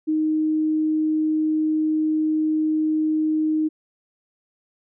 sine tone, 311.1 Hz, D#4, in tune, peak -18 dBFS, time 0.07-3.69 s, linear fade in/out 20 ms, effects none

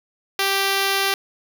5% pulse tone, 391.8 Hz, G4, 1 cent flat, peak -7 dBFS, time 0.39-1.14 s, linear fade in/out 2 ms, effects none

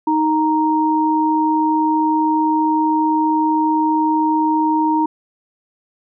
sine tone pair together, 312.3 / 932.3 Hz, D#4 / A#5, +7 / 0 cents, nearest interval octave + perfect fifth, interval 1893 cents, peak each -16 dBFS, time 0.07-5.06 s, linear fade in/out 5 ms, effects none

